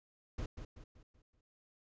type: noise with echo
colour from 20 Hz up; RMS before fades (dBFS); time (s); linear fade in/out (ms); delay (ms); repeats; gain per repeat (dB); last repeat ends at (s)
brown; -39; 0.38-0.46; 5; 190; 5; -7; 1.41
effects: resampled to 16000 Hz